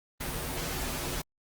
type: noise with comb filter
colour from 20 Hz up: pink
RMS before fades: -34 dBFS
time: 0.2-1.22 s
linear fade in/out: 10 ms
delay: 9.6 ms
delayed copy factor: -0.75
effects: Opus 32 kbps